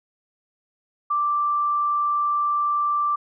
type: tone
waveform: sine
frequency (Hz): 1174.7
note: D6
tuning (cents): 0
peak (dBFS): -19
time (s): 1.1-3.16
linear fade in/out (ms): 10
effects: none